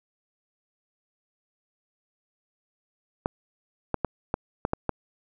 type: clicks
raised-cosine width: 1 ms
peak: -10 dBFS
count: 7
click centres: 3.259 / 3.943 / 4.047 / 4.341 / 4.651 / 4.734 / 4.893 s
effects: none